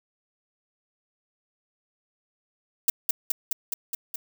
violet noise with echo, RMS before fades -19 dBFS, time 2.88-2.9 s, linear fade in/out 5 ms, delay 210 ms, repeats 6, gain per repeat -2 dB, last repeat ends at 4.16 s, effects none

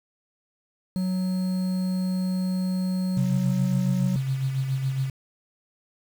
triangle tone, 185 Hz, F#3, in tune, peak -21 dBFS, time 0.96-4.16 s, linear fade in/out 0 ms
sine tone with tremolo, 133.5 Hz, C3, 35 cents sharp, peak -21 dBFS, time 3.17-5.1 s, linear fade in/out 2 ms, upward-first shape sine, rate 7.2 Hz, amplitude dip 50%
effects 7-bit

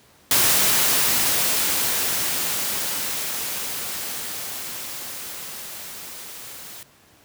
white noise with level ramp, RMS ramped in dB -17 to -39 dBFS, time 0.31-6.83 s, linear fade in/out 2 ms, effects pink hiss -54 dBFS RMS until 7.24 s + high-pass 80 Hz 12 dB/octave

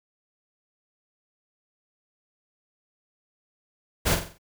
pink noise with echo, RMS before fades -22 dBFS, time 4.05-4.16 s, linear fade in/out 20 ms, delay 45 ms, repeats 5, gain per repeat -7 dB, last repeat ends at 4.385 s, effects none

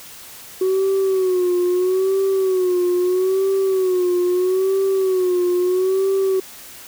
sine tone with vibrato, 371.5 Hz, F#4, 7 cents sharp, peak -13 dBFS, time 0.61-6.4 s, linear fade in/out 5 ms, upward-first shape sine, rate 0.77 Hz, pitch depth 74 cents each way, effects tanh soft clip ceiling -13 dBFS + white hiss -39 dBFS RMS until 6.87 s

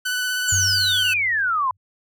sawtooth tone with vibrato, 1495 Hz, F#6, 17 cents sharp, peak -18 dBFS, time 0.05-1.14 s, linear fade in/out 10 ms, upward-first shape sine, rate 16 Hz, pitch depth 15 cents each way
sine exponential sweep, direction down, 7459 to 987.8 Hz, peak -18 dBFS, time 0.48-1.71 s, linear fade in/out 2 ms
sine tone with exponential decay, 96 Hz, G2, 36 cents flat, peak -21 dBFS, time 0.52-1.77 s, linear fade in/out 5 ms, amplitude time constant 270 ms
effects none

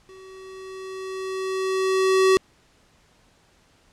square tone with level ramp, 379.4 Hz, F#4, 43 cents sharp, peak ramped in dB -44 to -14 dBFS, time 0.09-2.37 s, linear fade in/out 0 ms, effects pink hiss -59 dBFS RMS until 3.92 s + low-pass 8000 Hz 12 dB/octave

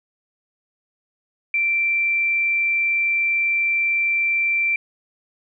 sine tone, 2349 Hz, D7, in tune, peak -17 dBFS, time 1.54-4.76 s, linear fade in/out 2 ms, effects none

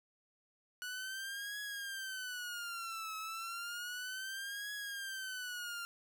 sawtooth tone with vibrato, 1470 Hz, F#6, 12 cents flat, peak -37 dBFS, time 0.82-5.85 s, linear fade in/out 0 ms, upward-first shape triangle, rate 0.32 Hz, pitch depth 230 cents each way, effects none

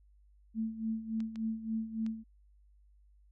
sine tone with tremolo, 222.3 Hz, A3, 18 cents sharp, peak -30 dBFS, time 0.54-2.24 s, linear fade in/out 50 ms, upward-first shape sine, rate 3.5 Hz, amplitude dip 75%
clicks, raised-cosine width 0.2 ms, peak -34 dBFS, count 3, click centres 1.204 / 1.358 / 2.064 s
effects added 50 Hz sine -60 dBFS peak until 3.31 s

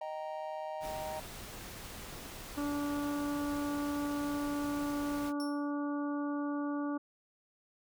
triangle chord, Eb major, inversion none, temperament just, 622.3 / 777.8 / 933.4 Hz, Eb5 / G5 / Bb5, 0 / -14 / +2 cents, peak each -38 / -41 / -42 dBFS, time 0.01-1.2 s, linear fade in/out 5 ms
pink noise, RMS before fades -46 dBFS, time 0.8-5.33 s, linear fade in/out 50 ms
harmonic tone, 289.3 Hz, D4, 26 cents flat, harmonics 1 / 2 / 3 / 4 / 5, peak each -33 / -43 / -46 / -44 / -49 dBFS, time 2.57-6.98 s, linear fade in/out 10 ms
sawtooth tone with exponential decay, 5440 Hz, F8, 46 cents flat, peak -38 dBFS, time 5.4-5.71 s, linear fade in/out 0 ms, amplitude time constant 67 ms
effects none

